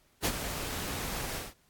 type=noise with ADSR envelope; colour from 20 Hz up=pink; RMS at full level=-26 dBFS; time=0.22-1.54 s; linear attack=40 ms; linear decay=53 ms; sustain=-10 dB; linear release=180 ms; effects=pink hiss -67 dBFS RMS until 1.69 s + AAC 64 kbps